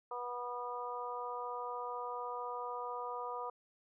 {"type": "harmonic tone", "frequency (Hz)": 244.2, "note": "B3", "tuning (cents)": -19, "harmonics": [2, 3, 4, 5], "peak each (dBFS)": [-44, -46, -42, -44], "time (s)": [0.11, 3.5], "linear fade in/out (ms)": 5, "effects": []}